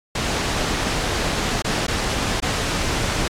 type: noise with dropouts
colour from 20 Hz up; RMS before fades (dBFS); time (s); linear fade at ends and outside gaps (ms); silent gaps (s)
pink; -22; 0.15-3.28; 5; 1.622-1.644 / 1.868-1.88 / 2.403-2.423
effects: low-pass 7000 Hz 12 dB/octave + AAC 64 kbps